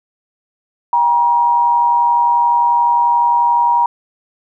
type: tone pair together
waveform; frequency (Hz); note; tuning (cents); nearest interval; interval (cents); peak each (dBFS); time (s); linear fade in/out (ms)
sine; 800 / 951.4; G5 / A#5; +35 / +35; minor third; 300; -20 / -10; 0.93-3.86; 2
effects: none